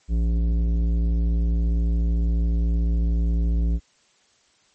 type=tone with tanh clipping; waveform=triangle; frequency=57 Hz; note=A#1; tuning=38 cents flat; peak=-20 dBFS; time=0.08-3.8 s; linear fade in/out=50 ms; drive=16 dB; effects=white hiss -61 dBFS RMS until 4.74 s + MP3 32 kbps